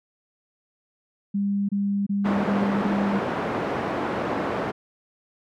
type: tone bursts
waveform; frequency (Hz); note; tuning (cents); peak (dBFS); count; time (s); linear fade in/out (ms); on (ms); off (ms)
sine; 200.5; G3; +39; -21; 5; 1.34-3.194; 10; 350; 26
type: band-pass noise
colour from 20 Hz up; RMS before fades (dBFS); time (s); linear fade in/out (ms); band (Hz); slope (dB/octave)
pink; -27; 2.24-4.72; 20; 210 to 1300; 12
effects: none